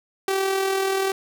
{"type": "tone with amplitude modulation", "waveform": "sawtooth", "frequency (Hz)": 386.4, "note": "G4", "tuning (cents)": -25, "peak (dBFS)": -15, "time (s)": [0.28, 1.12], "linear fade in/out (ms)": 2, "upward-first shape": "sine", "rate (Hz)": 40.5, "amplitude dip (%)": 40, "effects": []}